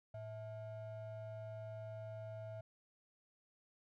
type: ring-modulated tone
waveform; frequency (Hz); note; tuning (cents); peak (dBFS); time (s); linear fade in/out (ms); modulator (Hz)
triangle; 380; F#4; +46; -40; 0.14-2.61; 5; 270
effects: none